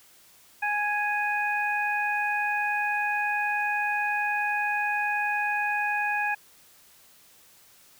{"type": "harmonic tone", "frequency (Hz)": 830.6, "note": "G#5", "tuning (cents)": 0, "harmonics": [1, 2, 3], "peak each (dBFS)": [-28, -28, -30], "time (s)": [0.62, 6.35], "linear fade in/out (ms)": 10, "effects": ["white hiss -56 dBFS RMS until 7.99 s"]}